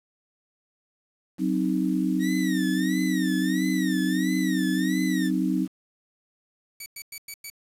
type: chord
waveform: sine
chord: C diminished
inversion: second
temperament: equal with one note detuned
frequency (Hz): 186.61 / 261.6 / 311.1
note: Gb3 / C4 / Eb4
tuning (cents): +15 / 0 / 0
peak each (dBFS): -26 / -26 / -26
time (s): 1.38-5.68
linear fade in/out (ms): 50
type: tone with vibrato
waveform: sawtooth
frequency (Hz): 1864.7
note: A#6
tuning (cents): 0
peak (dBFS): -29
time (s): 2.19-5.31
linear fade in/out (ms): 50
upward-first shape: sine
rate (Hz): 1.5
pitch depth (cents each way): 140
type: tone bursts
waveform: 10% pulse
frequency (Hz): 2276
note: C#7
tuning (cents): +45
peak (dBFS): -27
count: 5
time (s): 6.8-7.501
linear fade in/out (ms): 5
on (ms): 61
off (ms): 99
effects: resampled to 32000 Hz + 8-bit